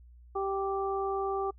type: harmonic tone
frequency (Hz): 390.7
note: G4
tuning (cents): -6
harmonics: 1 / 2 / 3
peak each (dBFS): -31 / -34 / -36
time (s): 0.35-1.51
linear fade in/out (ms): 10
effects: noise-tail reverb RT60 0.1 s tail -26 dB re dry + added 60 Hz sine -51 dBFS peak until 1.58 s